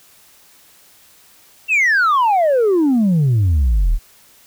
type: exponential sweep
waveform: sine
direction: down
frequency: 2744 to 34.34 Hz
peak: -9 dBFS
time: 1.68-3.99 s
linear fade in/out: 50 ms
effects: tanh soft clip ceiling -10 dBFS + white hiss -49 dBFS RMS until 4.46 s